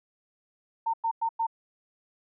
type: tone bursts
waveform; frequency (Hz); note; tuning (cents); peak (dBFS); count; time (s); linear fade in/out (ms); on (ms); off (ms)
sine; 909; A#5; -44; -24; 4; 0.86-1.468; 10; 77; 100
effects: none